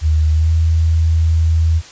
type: tone with pitch glide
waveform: sine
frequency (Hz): 77.8 to 81.1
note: D#2 to E2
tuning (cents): 0 to -28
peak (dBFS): -10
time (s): 0.01-1.82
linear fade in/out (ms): 50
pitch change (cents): +72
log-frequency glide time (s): 0.33-0.51
effects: white hiss -38 dBFS RMS until 1.91 s + resampled to 16000 Hz